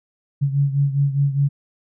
sine beating tone pair, 139.4 / 144.3 Hz, C#3 / D3, +10 / -30 cents, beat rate 4.9 Hz, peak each -17 / -22 dBFS, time 0.41-1.49 s, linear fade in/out 20 ms, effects none

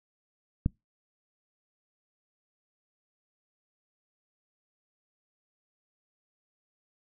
click, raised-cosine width 5 ms, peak -12 dBFS, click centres 0.661 s, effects noise-tail reverb RT60 0.2 s tail -26 dB re dry

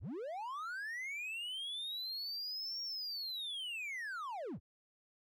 triangle linear two-way sweep, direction up then down, 42.3 to 5588 to 42.3 Hz, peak -38 dBFS, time 0-4.6 s, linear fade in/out 50 ms, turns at 2.82 s, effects none

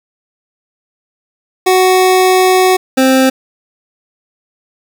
25% pulse tone pair in turn, 371.5 / 262.7 Hz, F#4 / C4, +7 / +7 cents, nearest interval tritone, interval 600 cents, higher first, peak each -3 dBFS, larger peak neither, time 1.66-2.77 / 2.97-3.3 s, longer first, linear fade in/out 10 ms, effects 7-bit

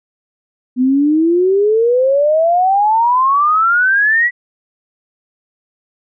sine exponential sweep, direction up, 246.9 to 1974 Hz, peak -9 dBFS, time 0.76-4.31 s, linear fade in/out 50 ms, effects none

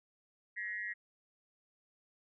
sine tone with amplitude modulation, 1903 Hz, A#6, 35 cents sharp, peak -33 dBFS, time 0.56-0.94 s, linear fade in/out 20 ms, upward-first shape sine, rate 202 Hz, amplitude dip 90%, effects none

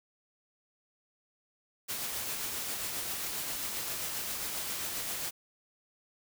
white noise with tremolo, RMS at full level -35 dBFS, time 1.88-5.31 s, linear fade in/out 20 ms, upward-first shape triangle, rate 7.5 Hz, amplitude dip 30%, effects none

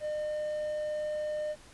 triangle tone, 606 Hz, D#5, 46 cents flat, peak -29 dBFS, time 0-1.56 s, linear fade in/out 50 ms, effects pink hiss -55 dBFS RMS until 1.73 s + resampled to 24000 Hz

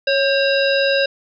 harmonic tone with a mistuned harmonic, 552 Hz, C#5, 7 cents flat, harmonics 1 / 3 / 5 / 7 / 9, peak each -16 / -21 / -23 / -24 / -26 dBFS, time 0.07-1.06 s, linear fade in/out 5 ms, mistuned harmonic 3, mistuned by -66 cents, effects none

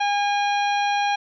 harmonic tone, 814 Hz, G#5, 35 cents flat, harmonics 1 / 2 / 3 / 4 / 5 / 7, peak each -20 / -29 / -29 / -33 / -35 / -41 dBFS, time 0-1.16 s, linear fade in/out 10 ms, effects none

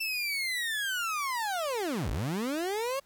30% pulse linear two-way sweep, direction down then up, 2676 to 43.49 to 561 Hz, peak -27 dBFS, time 0-3 s, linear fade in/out 10 ms, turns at 2.1 s, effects pink hiss -65 dBFS RMS until 3.05 s

